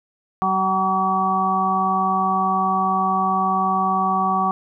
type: harmonic tone with a mistuned harmonic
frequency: 189.8 Hz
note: F#3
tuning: 44 cents sharp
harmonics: 1 / 2 / 4 / 5 / 6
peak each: -25 / -32 / -21 / -29 / -20 dBFS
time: 0.42-4.51 s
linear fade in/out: 0 ms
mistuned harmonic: 5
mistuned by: -20 cents
effects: none